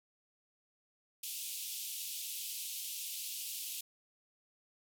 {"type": "band-pass noise", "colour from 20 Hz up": "white", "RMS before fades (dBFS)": -42, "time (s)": [1.23, 3.81], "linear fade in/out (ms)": 5, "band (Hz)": [2600, 16000], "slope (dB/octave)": 48, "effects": []}